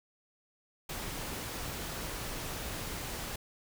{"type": "noise", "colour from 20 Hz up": "pink", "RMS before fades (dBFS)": -39, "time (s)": [0.89, 3.36], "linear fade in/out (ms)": 5, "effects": []}